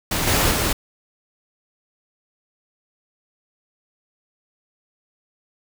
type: noise with level steps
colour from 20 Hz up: pink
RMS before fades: -22 / -18 / -21 dBFS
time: 0.11-0.73 s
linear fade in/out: 5 ms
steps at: 0.27 / 0.51 s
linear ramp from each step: 5 ms
effects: none